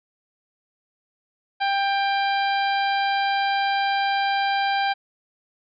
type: harmonic tone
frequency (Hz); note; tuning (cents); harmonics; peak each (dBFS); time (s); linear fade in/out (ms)
792; G5; +18; 1 / 2 / 3 / 4 / 5 / 6; -21 / -27 / -31 / -33 / -35 / -37; 1.6-4.94; 20
effects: none